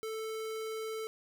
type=tone; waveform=square; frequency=440.6 Hz; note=A4; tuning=2 cents sharp; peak=-37 dBFS; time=0.03-1.07 s; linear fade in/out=0 ms; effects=none